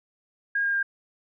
sine tone with pitch steps, 1628 / 1614.9 / 1601.9 Hz, G#6 / G#6 / G6, -35 / -49 / +37 cents, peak -22 dBFS, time 0.55-0.829 s, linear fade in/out 5 ms, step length 93 ms, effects none

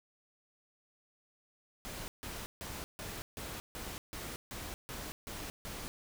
pink noise bursts, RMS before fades -43 dBFS, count 11, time 1.85-5.88 s, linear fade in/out 0 ms, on 230 ms, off 150 ms, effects none

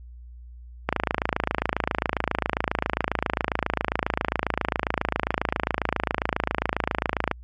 click train, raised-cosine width 0.5 ms, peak -6 dBFS, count 177, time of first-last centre 0.89-7.313 s, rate 27.4 Hz, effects added 60 Hz sine -40 dBFS peak until 7.43 s + MP3 64 kbps

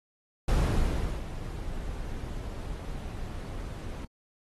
brown noise with ADSR envelope, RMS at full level -23 dBFS, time 0.48-4.05 s, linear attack 4 ms, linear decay 740 ms, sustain -13 dB, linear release 4 ms, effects AAC 32 kbps

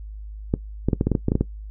clicks, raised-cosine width 3 ms, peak -6 dBFS, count 11, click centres 0.539 / 0.886 / 0.932 / 1.011 / 1.07 / 1.117 / 1.152 / 1.284 / 1.319 / 1.354 / 1.41 s, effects noise-tail reverb RT60 0.1 s tail -18 dB re dry + added 52 Hz sine -33 dBFS peak until 1.7 s

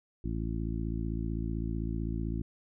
harmonic tone, 55.7 Hz, A1, 22 cents sharp, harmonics 1 / 2 / 3 / 4 / 5 / 6, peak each -34 / -37 / -39 / -40 / -41 / -42 dBFS, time 0.24-2.42 s, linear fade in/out 5 ms, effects none

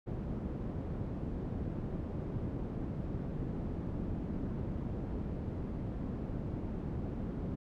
white low-pass noise, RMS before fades -38 dBFS, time 0.06-7.56 s, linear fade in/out 20 ms, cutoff 220 Hz, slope 12 dB/octave, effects none

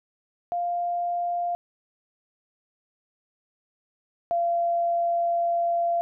sine tone pair in turn, 698.5 / 686.1 Hz, F5 / F5, 0 / -31 cents, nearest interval unison, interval 31 cents, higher first, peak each -24 / -21 dBFS, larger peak second, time 0.52-1.55 / 4.31-6.01 s, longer second, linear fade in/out 0 ms, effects none

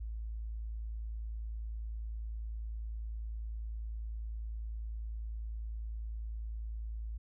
sine tone, 55 Hz, A1, in tune, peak -37 dBFS, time 0-7.18 s, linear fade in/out 10 ms, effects none

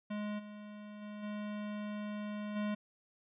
square tone with level steps, 208.9 Hz, G#3, 10 cents sharp, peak -37 / -47 / -44 / -39 / -34 dBFS, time 0.1-2.75 s, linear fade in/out 10 ms, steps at 0.38 / 1.01 / 1.22 / 2.55 s, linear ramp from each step 20 ms, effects resampled to 8000 Hz

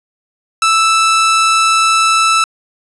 sawtooth tone, 1318.5 Hz, E6, in tune, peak -5 dBFS, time 0.62-2.44 s, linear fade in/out 2 ms, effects resampled to 24000 Hz + 7-bit

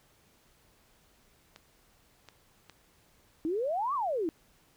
clicks, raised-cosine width 0.2 ms, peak -31 dBFS, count 3, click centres 1.561 / 2.287 / 2.697 s
sine exponential two-way sweep, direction up then down, 304 to 1198 to 304 Hz, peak -28 dBFS, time 3.45-4.29 s, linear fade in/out 0 ms, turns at 3.94 s
effects pink hiss -65 dBFS RMS until 4.76 s

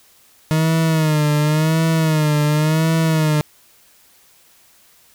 40% pulse tone with vibrato, 155.56 Hz, D#3, in tune, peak -13 dBFS, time 0.51-3.41 s, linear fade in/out 0 ms, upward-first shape sine, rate 0.92 Hz, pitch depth 76 cents each way, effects white hiss -52 dBFS RMS until 5.14 s

